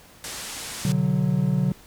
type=low-pass noise; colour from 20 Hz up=white; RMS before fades=-35 dBFS; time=0.24-0.92 s; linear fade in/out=0 ms; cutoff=10000 Hz; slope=24 dB/octave
type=chord; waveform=triangle; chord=B minor; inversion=none; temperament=equal with one note detuned; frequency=126.43 / 146.83 / 185 Hz; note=B2 / D3 / F#3; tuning=+41 / 0 / 0 cents; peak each=-24 / -21 / -21 dBFS; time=0.85-1.72 s; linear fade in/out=2 ms
effects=pink hiss -50 dBFS RMS until 1.86 s